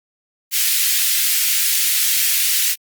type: high-pass noise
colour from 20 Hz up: white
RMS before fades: -17 dBFS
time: 0.51-2.76 s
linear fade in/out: 50 ms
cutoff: 1900 Hz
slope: 24 dB/octave
effects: Opus 32 kbps